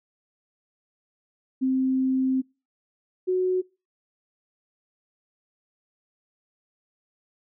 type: tone pair in turn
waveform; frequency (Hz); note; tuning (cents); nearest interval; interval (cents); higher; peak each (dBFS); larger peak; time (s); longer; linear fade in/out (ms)
sine; 261.6 / 368.6; C4 / F#4; 0 / -7; tritone; 593; second; -20; neither; 1.61-2.42 / 3.27-3.62; first; 20
effects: noise-tail reverb RT60 0.3 s tail -24 dB re dry